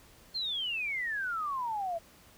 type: exponential sweep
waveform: sine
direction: down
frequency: 4291 to 651 Hz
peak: -31 dBFS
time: 0.34-1.99 s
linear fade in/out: 20 ms
effects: pink hiss -58 dBFS RMS until 2.37 s